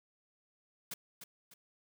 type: noise with echo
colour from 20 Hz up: white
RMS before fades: -41 dBFS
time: 0.91-0.94 s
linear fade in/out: 5 ms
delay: 300 ms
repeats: 2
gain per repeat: -8 dB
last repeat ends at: 1.54 s
effects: none